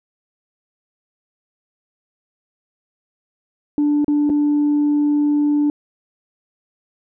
sine tone with dropouts, 293.7 Hz, D4, in tune, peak -12 dBFS, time 3.78-5.7 s, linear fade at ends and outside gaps 1 ms, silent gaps 4.045-4.081 / 4.294-4.3 s, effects tanh soft clip ceiling -11 dBFS

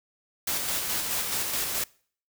white noise with tremolo, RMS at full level -28 dBFS, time 0.47-1.84 s, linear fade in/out 5 ms, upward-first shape square, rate 4.7 Hz, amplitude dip 30%, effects noise-tail reverb RT60 0.5 s tail -24 dB re dry

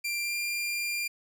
sawtooth tone with pitch glide, 2371 to 2392 Hz, D7 to D7, +16 to +31 cents, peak -26 dBFS, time 0.04-1.08 s, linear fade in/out 10 ms, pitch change +15 cents, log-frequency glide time 0.21-0.36 s, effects none

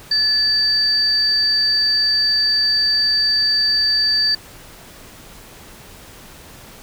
sine tone pair together, 1731 / 4628 Hz, A6 / D8, -29 / -26 cents, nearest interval octave + perfect fourth, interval 1703 cents, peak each -25 / -14 dBFS, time 0.11-4.35 s, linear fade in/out 5 ms, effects pink hiss -41 dBFS RMS until 6.82 s

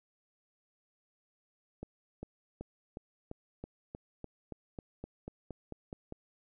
accelerating click train, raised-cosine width 2 ms, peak -28 dBFS, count 16, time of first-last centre 1.83-6.124 s, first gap 400 ms, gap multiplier 0.95, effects none

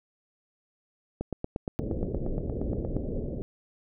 click train, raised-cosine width 2 ms, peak -17 dBFS, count 16, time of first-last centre 1.21-2.966 s, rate 8.54 Hz
pink low-pass noise, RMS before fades -32 dBFS, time 1.79-3.42 s, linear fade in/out 0 ms, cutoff 560 Hz, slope 48 dB/octave
effects none

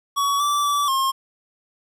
square tone with pitch steps, 1127 / 1163 / 1155 / 1070 Hz, C#6 / D6 / D6 / C6, +28 / -17 / -29 / +38 cents, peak -19 dBFS, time 0.16-1.12 s, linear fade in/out 20 ms, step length 240 ms, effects resampled to 32000 Hz + 9-bit

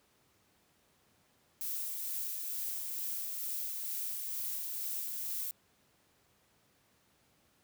violet noise with tremolo, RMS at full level -37 dBFS, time 1.61-5.51 s, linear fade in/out 0 ms, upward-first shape sine, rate 2.2 Hz, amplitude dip 25%, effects pink hiss -70 dBFS RMS until 7.63 s + high-pass 80 Hz 12 dB/octave

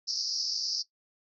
white band-pass noise, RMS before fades -32 dBFS, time 0.07-0.83 s, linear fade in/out 20 ms, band 4600 to 5600 Hz, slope 96 dB/octave, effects noise-tail reverb RT60 0.1 s tail -17 dB re dry

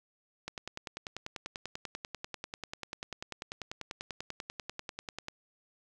click train, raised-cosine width 0.2 ms, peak -21 dBFS, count 50, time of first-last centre 0.48-5.284 s, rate 10.2 Hz, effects none

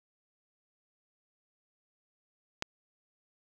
click, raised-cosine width 0.2 ms, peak -14 dBFS, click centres 2.624 s, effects none

